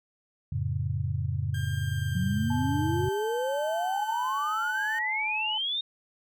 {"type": "chord", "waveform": "sine", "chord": "F augmented", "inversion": "none", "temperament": "equal with one note detuned", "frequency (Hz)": [89.4, 110, 138.59], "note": ["F2", "A2", "C#3"], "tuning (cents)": [41, 0, 0], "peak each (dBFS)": -31, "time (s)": [0.52, 3.09], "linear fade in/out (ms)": 5}
{"type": "tone with pitch glide", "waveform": "30% pulse", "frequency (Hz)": [1596, 1507.3], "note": ["G6", "F#6"], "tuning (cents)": [31, 32], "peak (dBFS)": -36, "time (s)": [1.54, 4.99], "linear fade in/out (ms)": 5, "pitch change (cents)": -99, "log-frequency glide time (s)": [1.76, 4.66]}
{"type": "exponential sweep", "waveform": "sine", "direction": "up", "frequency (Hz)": [174.61, 3724], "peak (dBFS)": -27, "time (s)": [2.15, 5.81], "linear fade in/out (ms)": 5}
{"type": "tone", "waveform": "sine", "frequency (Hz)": 864, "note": "A5", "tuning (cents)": -32, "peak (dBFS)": -33, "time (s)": [2.5, 5.58], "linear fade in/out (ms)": 5}
{"effects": []}